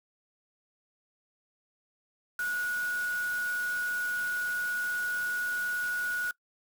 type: tone in noise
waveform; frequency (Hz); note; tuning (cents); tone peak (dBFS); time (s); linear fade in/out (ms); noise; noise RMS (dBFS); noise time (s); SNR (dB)
sine; 1459; F#6; -25; -29; 2.39-6.31; 2; white; -44; 2.39-6.31; +12
effects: noise-tail reverb RT60 0.1 s tail -22 dB re dry